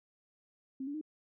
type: tone with pitch steps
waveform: sine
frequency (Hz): 265.7 / 286.4 / 308.8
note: C4 / D4 / D#4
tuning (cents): +27 / -43 / -13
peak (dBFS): -36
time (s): 0.8-1.013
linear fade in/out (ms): 5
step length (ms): 71
effects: none